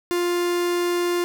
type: tone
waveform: 45% pulse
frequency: 350.7 Hz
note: F4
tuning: 7 cents sharp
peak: -20 dBFS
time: 0.11-1.24 s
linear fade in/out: 0 ms
effects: none